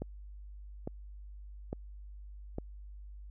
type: click train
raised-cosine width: 2 ms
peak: -23 dBFS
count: 4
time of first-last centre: 0.02-2.584 s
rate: 1.17 Hz
effects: added 50 Hz sine -45 dBFS peak until 3.3 s